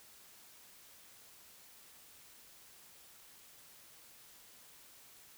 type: silence
effects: white hiss -59 dBFS RMS until 5.37 s